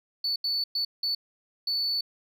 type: tone bursts at uneven times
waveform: sine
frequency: 4472 Hz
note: C#8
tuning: 14 cents sharp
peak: -23 dBFS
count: 5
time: 0.24-0.36 / 0.44-0.64 / 0.75-0.85 / 1.03-1.15 / 1.67-2.01 s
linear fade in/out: 5 ms
effects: tanh soft clip ceiling -23 dBFS